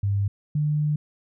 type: tone pair in turn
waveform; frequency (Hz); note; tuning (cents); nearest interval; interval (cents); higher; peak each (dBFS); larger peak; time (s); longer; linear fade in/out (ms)
sine; 100 / 149.83; G2 / D3; +35 / +35; perfect fifth; 700; second; -20; neither; 0.03-0.28 / 0.55-0.96; second; 5
effects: none